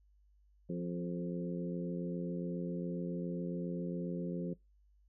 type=harmonic tone with a mistuned harmonic; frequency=87.31 Hz; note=F2; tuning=in tune; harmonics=2 / 3 / 4 / 5 / 6; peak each=-37 / -44 / -44 / -46 / -47 dBFS; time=0.69-4.54 s; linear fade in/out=10 ms; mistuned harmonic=4; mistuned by=+23 cents; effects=noise-tail reverb RT60 0.2 s tail -23 dB re dry + added 50 Hz sine -64 dBFS peak until 5.08 s